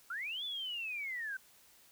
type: linear two-way sweep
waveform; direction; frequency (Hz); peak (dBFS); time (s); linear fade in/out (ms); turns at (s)
sine; up then down; 1318.5 to 3520 to 1512; -37; 0.1-1.37; 5; 0.44
effects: white hiss -63 dBFS RMS until 1.91 s